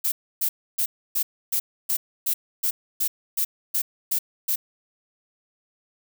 violet noise bursts, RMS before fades -23 dBFS, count 13, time 0.04-4.56 s, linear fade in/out 10 ms, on 80 ms, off 290 ms, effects none

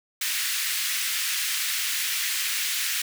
pink high-pass noise, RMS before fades -27 dBFS, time 0.21-3.02 s, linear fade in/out 5 ms, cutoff 1800 Hz, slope 24 dB/octave, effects none

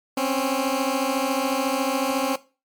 15% pulse beating tone pair, 261.6 / 275.6 Hz, C4 / C#4, 0 / -10 cents, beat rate 14 Hz, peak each -18 dBFS, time 0.17-2.36 s, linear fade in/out 5 ms, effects noise-tail reverb RT60 0.3 s tail -17 dB re dry + MP3 96 kbps

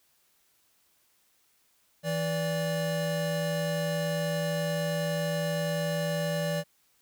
square tone pair together, 163.32 / 582 Hz, E3 / D5, -16 / -16 cents, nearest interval octave + minor seventh, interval 2200 cents, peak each -31 / -31 dBFS, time 2.03-6.64 s, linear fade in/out 50 ms, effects white hiss -68 dBFS RMS until 7.01 s

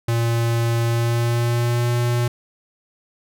square tone with pitch glide, 116.54 to 120.37 Hz, A#2 to B2, 0 to -44 cents, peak -18 dBFS, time 0.08-2.28 s, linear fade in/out 5 ms, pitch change +56 cents, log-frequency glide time 0.85-1.95 s, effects none

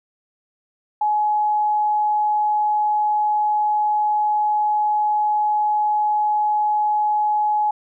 sine tone, 844 Hz, G#5, 28 cents sharp, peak -16 dBFS, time 1.01-7.71 s, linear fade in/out 5 ms, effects none

